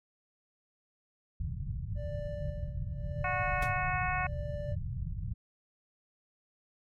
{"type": "low-pass noise", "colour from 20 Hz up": "white", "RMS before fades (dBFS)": -36, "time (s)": [1.4, 5.34], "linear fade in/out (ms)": 5, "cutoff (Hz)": 150, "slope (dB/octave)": 48}
{"type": "tone with tremolo", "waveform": "triangle", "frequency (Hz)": 587.3, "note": "D5", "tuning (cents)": 0, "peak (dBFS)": -36, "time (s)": [1.95, 4.76], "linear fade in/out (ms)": 50, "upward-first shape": "sine", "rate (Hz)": 0.84, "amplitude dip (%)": 95}
{"type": "harmonic tone", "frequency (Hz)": 366.1, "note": "F#4", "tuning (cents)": -18, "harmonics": [2, 3, 4, 5, 6, 7], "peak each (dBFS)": [-34, -36, -37, -38, -39, -39], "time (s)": [3.24, 4.27], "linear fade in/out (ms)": 5}
{"type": "noise with exponential decay", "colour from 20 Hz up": "pink", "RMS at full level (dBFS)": -37, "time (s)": [3.62, 3.73], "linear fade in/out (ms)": 5, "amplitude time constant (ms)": 23}
{"effects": ["MP3 64 kbps"]}